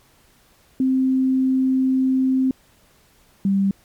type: tone pair in turn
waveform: sine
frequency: 261.6 / 195.98 Hz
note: C4 / G3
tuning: 0 / 0 cents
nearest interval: perfect fourth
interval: 500 cents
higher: first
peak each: -15 dBFS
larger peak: neither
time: 0.8-2.51 / 3.45-3.71 s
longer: first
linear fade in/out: 2 ms
effects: pink hiss -56 dBFS RMS until 3.84 s + MP3 96 kbps